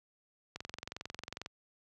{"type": "click train", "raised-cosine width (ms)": 0.2, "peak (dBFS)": -23, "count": 21, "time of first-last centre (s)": [0.56, 1.461], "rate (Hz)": 22.2, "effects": ["high-pass 60 Hz 12 dB/octave"]}